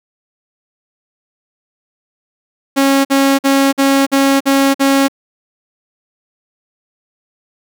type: tone bursts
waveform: sawtooth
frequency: 273.9 Hz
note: C#4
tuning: 21 cents flat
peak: -5 dBFS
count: 7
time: 2.76-5.084 s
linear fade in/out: 20 ms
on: 290 ms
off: 49 ms
effects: none